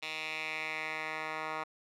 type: tone with band-pass filter sweep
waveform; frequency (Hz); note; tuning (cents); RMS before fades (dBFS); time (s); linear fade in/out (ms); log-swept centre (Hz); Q
10% pulse; 156.7; D#3; +13; -38; 0.02-1.64; 10; 3000 to 1400; 2.7
effects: none